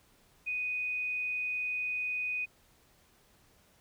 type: tone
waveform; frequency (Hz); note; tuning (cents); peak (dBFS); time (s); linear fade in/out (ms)
sine; 2489; D#7; 0; -31; 0.46-2.46; 20
effects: pink hiss -65 dBFS RMS until 3.8 s